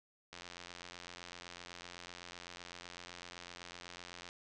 click train, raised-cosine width 0.2 ms, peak -30 dBFS, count 349, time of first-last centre 0.33-4.289 s, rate 87.9 Hz, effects resampled to 22050 Hz + 11-bit

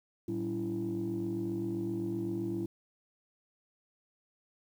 sine tone cluster, 112.9 / 192 / 287.3 / 335 Hz, A2 / G3 / D4 / E4, +45 / -36 / -38 / +28 cents, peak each -39 / -38 / -40 / -33 dBFS, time 0.28-2.66 s, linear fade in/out 5 ms, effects tanh soft clip ceiling -26 dBFS + 10-bit

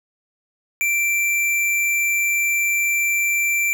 square tone, 2349 Hz, D7, in tune, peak -18 dBFS, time 0.81-3.73 s, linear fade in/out 0 ms, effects none

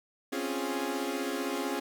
sawtooth chord, Db major seventh, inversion third, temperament equal, 261.6 / 277.2 / 349.2 / 415.3 Hz, C4 / Db4 / F4 / Ab4, 0 / 0 / 0 / 0 cents, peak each -34 / -31 / -33 / -33 dBFS, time 0.32-1.8 s, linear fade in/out 10 ms, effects 10-bit

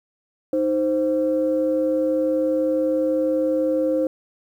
sine tone pair together, 311 / 523 Hz, D#4 / C5, -1 / -1 cents, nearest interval major sixth, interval 900 cents, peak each -21 / -19 dBFS, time 0.53-4.07 s, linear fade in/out 2 ms, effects tanh soft clip ceiling -11 dBFS + 9-bit

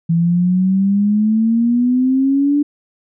sine exponential sweep, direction up, 164.9 to 293.7 Hz, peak -11 dBFS, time 0.09-2.63 s, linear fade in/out 10 ms, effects none

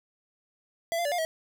square tone with pitch steps, 669 / 691 / 579 / 706 / 643 Hz, E5 / F5 / D5 / F5 / E5, +25 / -19 / -25 / +19 / -43 cents, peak -27 dBFS, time 0.92-1.25 s, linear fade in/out 0 ms, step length 66 ms, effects none

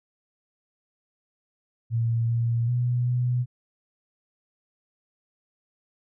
sine tone with pitch steps, 115.6 / 116.9 / 122.5 / 123.6 Hz, A#2 / A#2 / B2 / B2, -14 / +5 / -14 / +2 cents, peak -21 dBFS, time 1.9-3.46 s, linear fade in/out 50 ms, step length 390 ms, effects none

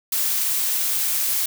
blue noise, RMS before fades -22 dBFS, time 0.12-1.46 s, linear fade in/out 5 ms, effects none

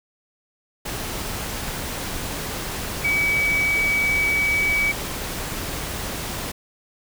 sine tone in noise, 2278 Hz, C#7, 47 cents sharp, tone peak -18 dBFS, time 3.04-4.92 s, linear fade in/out 10 ms, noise pink, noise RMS -29 dBFS, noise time 0.85-6.52 s, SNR +8 dB, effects none

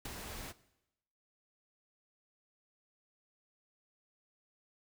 pink noise with ADSR envelope, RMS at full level -39 dBFS, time 0.05-0.53 s, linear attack 4 ms, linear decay 17 ms, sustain -6 dB, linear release 32 ms, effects noise-tail reverb RT60 0.9 s tail -18 dB re dry

